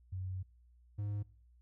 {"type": "tone pair in turn", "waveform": ["sine", "triangle"], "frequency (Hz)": [93, 102.99], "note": ["F#2", "G#2"], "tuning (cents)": [9, -14], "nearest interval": "major second", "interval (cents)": 177, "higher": "second", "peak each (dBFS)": [-37, -33], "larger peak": "second", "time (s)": [[0.12, 0.43], [0.98, 1.23]], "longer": "first", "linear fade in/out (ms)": 10, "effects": ["noise-tail reverb RT60 0.5 s tail -25 dB re dry", "added 60 Hz sine -61 dBFS peak until 1.61 s"]}